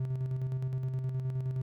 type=tone with tremolo; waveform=triangle; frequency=130 Hz; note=C3; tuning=11 cents flat; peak=-27 dBFS; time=0-1.62 s; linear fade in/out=5 ms; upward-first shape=square; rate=9.6 Hz; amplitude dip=40%; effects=none